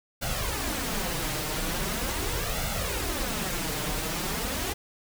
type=noise with flanger; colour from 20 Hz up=pink; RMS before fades=-30 dBFS; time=0.21-4.74 s; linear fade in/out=20 ms; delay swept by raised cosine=1.4 to 6.6 ms; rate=0.41 Hz; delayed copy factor=+0.65; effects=none